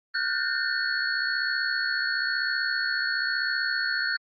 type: tone cluster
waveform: sine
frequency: 1429 / 1504 / 1565 / 1801 / 4370 Hz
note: F6 / F#6 / G6 / A6 / C#8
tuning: +39 / +28 / -3 / +40 / -26 cents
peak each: -31 dBFS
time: 0.14-4.17 s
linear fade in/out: 10 ms
effects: Opus 32 kbps